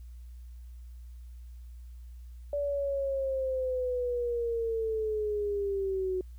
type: linear sweep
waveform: sine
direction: down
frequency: 578 to 368 Hz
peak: -28 dBFS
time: 2.53-6.21 s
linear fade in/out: 2 ms
effects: added 60 Hz sine -43 dBFS peak until 6.38 s + white hiss -70 dBFS RMS until 6.38 s